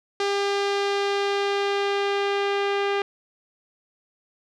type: tone with low-pass filter sweep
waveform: sawtooth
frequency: 400.6 Hz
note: G4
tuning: 38 cents sharp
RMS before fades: -24 dBFS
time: 0.2-3.02 s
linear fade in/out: 2 ms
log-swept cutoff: 4900 to 2900 Hz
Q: 1.3
effects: none